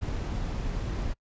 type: noise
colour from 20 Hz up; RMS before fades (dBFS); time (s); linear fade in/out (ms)
brown; -31; 0.01-1.14; 20
effects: noise-tail reverb RT60 0.1 s tail -26 dB re dry + resampled to 16000 Hz